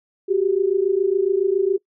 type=tone pair together; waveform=sine; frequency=371.4 / 398.6 Hz; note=F#4 / G4; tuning=+7 / +29 cents; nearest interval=minor second; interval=122 cents; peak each=-19 dBFS; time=0.28-1.78 s; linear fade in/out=20 ms; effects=noise-tail reverb RT60 0.1 s tail -23 dB re dry